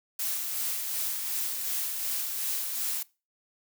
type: noise with tremolo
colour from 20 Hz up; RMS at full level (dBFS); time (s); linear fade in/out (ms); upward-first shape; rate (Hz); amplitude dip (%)
blue; -30; 0.19-3.03; 5; sine; 2.7; 35
effects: noise-tail reverb RT60 0.3 s tail -22 dB re dry